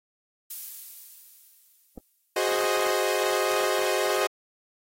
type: noise with exponential decay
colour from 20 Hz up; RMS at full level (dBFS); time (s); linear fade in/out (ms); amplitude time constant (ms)
violet; -34; 0.5-2.57; 5; 450
type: clicks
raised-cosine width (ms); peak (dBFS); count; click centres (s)
2; -28; 2; 1.976 / 1.98
type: chord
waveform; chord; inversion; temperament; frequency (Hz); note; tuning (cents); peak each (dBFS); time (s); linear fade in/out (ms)
sawtooth; Ab dominant seventh; third; equal; 370 / 415.3 / 523.3 / 622.3; Gb4 / Ab4 / C5 / Eb5; 0 / 0 / 0 / 0; -25; 2.36-4.27; 5
effects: AAC 48 kbps